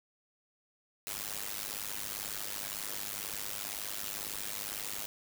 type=noise with amplitude modulation; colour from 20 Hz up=white; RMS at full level=-35 dBFS; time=1.07-5.06 s; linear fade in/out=0 ms; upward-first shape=sine; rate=102 Hz; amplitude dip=95%; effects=none